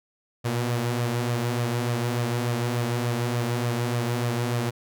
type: tone with flanger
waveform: sawtooth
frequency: 119.9 Hz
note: A#2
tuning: 49 cents sharp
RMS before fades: -26 dBFS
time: 0.44-4.71 s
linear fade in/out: 20 ms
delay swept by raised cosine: 1.6 to 6.3 ms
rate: 3.4 Hz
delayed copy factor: +0.5
effects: none